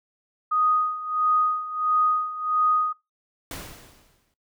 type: tone with tremolo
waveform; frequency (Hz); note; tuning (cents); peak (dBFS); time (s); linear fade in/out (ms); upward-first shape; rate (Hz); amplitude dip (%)
sine; 1244.5; D#6; 0; -17; 0.51-2.93; 10; sine; 1.5; 80
type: noise with exponential decay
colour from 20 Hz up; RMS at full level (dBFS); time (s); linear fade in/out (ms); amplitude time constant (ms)
pink; -33; 3.51-4.34; 2; 180
effects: noise-tail reverb RT60 0.2 s tail -20 dB re dry